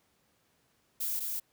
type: noise with echo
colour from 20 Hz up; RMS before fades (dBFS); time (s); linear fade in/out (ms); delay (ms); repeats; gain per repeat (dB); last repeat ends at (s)
violet; -33; 1-1.2; 10; 200; 1; -2; 1.4
effects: pink hiss -71 dBFS RMS until 1.52 s + high-pass 80 Hz 12 dB/octave